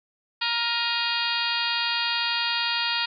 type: harmonic tone with a mistuned harmonic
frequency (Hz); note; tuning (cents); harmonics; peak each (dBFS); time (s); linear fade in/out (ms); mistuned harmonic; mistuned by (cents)
468.8; A#4; +10; 2 / 3 / 4 / 5 / 6 / 7 / 8 / 9 / 10; -32 / -32 / -32 / -32 / -32 / -32 / -32 / -32 / -32; 0.41-3.06; 10; 5; +88
effects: none